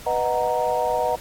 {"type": "chord", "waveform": "sine", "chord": "B major seventh", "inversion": "none", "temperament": "equal", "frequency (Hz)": [493.9, 622.3, 740, 932.3], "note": ["B4", "D#5", "F#5", "A#5"], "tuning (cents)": [0, 0, 0, 0], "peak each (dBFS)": -25, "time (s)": [0.06, 1.16], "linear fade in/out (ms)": 10, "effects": ["pink hiss -41 dBFS RMS until 1.2 s", "AAC 64 kbps"]}